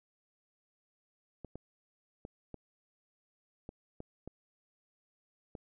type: clicks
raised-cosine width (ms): 2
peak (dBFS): -30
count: 8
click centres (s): 1.447 / 1.556 / 2.251 / 2.543 / 3.691 / 4.004 / 4.276 / 5.552
effects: none